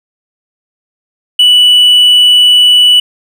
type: tone with hard clipping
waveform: sine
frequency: 2960 Hz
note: F#7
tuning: in tune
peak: -3 dBFS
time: 1.39-3 s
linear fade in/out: 5 ms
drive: 2 dB
effects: none